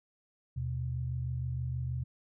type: tone pair together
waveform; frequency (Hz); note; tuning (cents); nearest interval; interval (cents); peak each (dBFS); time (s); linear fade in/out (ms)
sine; 78.8 / 125.18; D#2 / B2; +23 / +24; minor sixth; 801; -37 / -33; 0.56-2.04; 10
effects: none